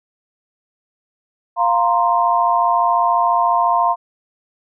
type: chord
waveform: sine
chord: F suspended fourth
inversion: none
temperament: equal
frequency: 698.5 / 932.3 / 1046.5 Hz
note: F5 / Bb5 / C6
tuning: 0 / 0 / 0 cents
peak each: -17 dBFS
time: 1.56-3.96 s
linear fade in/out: 50 ms
effects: none